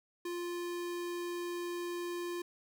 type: tone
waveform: square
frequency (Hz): 349.2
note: F4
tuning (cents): 0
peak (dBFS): -37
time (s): 0.25-2.42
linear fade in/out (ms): 5
effects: 13-bit